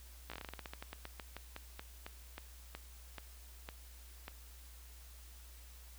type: slowing click train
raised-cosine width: 0.3 ms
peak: -28 dBFS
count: 25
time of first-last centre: 0.3-4.281 s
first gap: 16 ms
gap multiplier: 1.17
effects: added 60 Hz sine -53 dBFS peak until 5.98 s + white hiss -60 dBFS RMS until 5.98 s